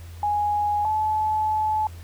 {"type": "tone pair in turn", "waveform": "sine", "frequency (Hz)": [830.6, 862], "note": ["G#5", "A5"], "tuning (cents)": [0, -36], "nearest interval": "minor second", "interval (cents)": 64, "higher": "second", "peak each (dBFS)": -20, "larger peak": "neither", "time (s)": [[0.23, 0.85], [0.85, 1.87]], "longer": "second", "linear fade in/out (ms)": 2, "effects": ["added 85 Hz sine -37 dBFS peak until 2.03 s", "pink hiss -50 dBFS RMS until 2.03 s"]}